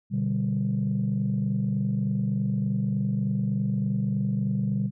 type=chord; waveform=sine; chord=G major; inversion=first; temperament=equal; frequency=123.47 / 146.83 / 196 Hz; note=B2 / D3 / G3; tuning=0 / 0 / 0 cents; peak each=-27 / -29 / -25 dBFS; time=0.1-4.91 s; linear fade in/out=50 ms; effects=tanh soft clip ceiling -17 dBFS